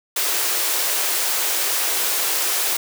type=high-pass noise; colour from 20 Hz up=white; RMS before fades=-21 dBFS; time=0.16-2.77 s; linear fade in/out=5 ms; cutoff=320 Hz; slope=96 dB/octave; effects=none